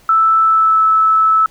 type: tone with pitch glide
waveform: sine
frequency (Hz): 1318.5 to 1306.4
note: E6 to E6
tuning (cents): 0 to -16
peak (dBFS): -8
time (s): 0.09-1.46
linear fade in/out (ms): 2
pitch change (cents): -16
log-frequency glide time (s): 0.41-0.83
effects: pink hiss -49 dBFS RMS until 1.5 s